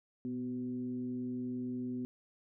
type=tone with frequency modulation; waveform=sine; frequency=249.5 Hz; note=B3; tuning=18 cents sharp; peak=-35 dBFS; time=0.25-2.05 s; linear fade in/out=0 ms; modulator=129 Hz; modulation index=0.5; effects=none